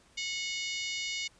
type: harmonic tone with a mistuned harmonic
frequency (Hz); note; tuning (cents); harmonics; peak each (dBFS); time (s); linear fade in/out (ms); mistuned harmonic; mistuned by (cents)
730; F#5; -24; 3 / 4 / 5 / 6 / 7 / 8 / 9 / 10; -37 / -39 / -41 / -43 / -44 / -45 / -46 / -47; 0.17-1.28; 10; 7; -50
effects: pink hiss -62 dBFS RMS until 1.39 s + resampled to 22050 Hz